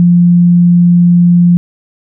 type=tone; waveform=sine; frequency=174.5 Hz; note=F3; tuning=1 cent flat; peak=-3 dBFS; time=0-1.57 s; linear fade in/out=0 ms; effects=none